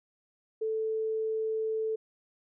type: tone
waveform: sine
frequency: 440 Hz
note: A4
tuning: in tune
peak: -28 dBFS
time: 0.61-1.96 s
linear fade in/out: 10 ms
effects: none